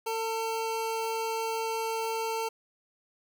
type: tone pair together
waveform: square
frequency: 449.5 / 899 Hz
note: A4 / A5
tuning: +37 / +37 cents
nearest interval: octave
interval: 1200 cents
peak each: -33 / -33 dBFS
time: 0.06-2.49 s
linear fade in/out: 10 ms
effects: none